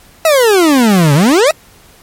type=exponential two-way sweep; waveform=40% pulse; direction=down then up; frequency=664 to 136.8 to 664 Hz; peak=-5 dBFS; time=0.25-1.51 s; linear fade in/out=2 ms; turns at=1.14 s; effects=pink hiss -43 dBFS RMS until 2.02 s + MP3 64 kbps